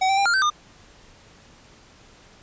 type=tone with pitch steps; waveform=square; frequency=756 / 778 / 796 / 1402 / 1542 / 1211 Hz; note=F#5 / G5 / G5 / F6 / G6 / D#6; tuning=+37 / -13 / +26 / +6 / -29 / -47 cents; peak=-18 dBFS; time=0.01-0.502 s; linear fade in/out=10 ms; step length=82 ms; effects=pink hiss -51 dBFS RMS until 2.42 s + resampled to 16000 Hz